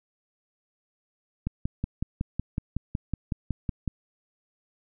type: click train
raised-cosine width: 5 ms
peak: -15 dBFS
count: 14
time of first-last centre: 1.47-3.877 s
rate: 5.4 Hz
effects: none